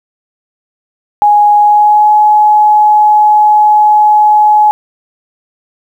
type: tone with pitch glide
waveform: sine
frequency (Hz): 831 to 845.5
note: G#5 to G#5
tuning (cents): +1 to +31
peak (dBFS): -3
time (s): 1.22-4.71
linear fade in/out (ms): 0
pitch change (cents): +30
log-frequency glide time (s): 1.57-2.11
effects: 7-bit